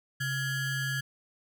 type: ring-modulated tone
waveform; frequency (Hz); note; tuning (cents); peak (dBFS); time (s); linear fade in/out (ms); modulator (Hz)
square; 771; G5; -29; -27; 0.2-1.01; 10; 906
effects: none